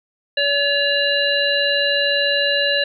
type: harmonic tone with a mistuned harmonic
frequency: 569 Hz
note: C#5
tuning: 45 cents sharp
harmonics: 1 / 3 / 5 / 7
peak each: -21 / -21 / -21 / -21 dBFS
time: 0.37-2.84 s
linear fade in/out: 5 ms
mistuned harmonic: 5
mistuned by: -20 cents
effects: none